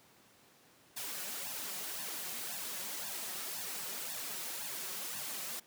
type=noise with flanger; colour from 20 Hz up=white; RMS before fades=-41 dBFS; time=0.96-5.6 s; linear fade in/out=10 ms; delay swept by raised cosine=1.1 to 5.5 ms; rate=1.9 Hz; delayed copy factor=+1; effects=pink hiss -63 dBFS RMS until 5.66 s + high-pass 150 Hz 12 dB/octave